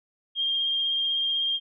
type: tone with vibrato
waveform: sine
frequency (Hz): 3210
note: G7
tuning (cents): +40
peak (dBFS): -23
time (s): 0.35-1.6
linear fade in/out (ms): 50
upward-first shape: sine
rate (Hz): 16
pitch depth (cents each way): 16
effects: none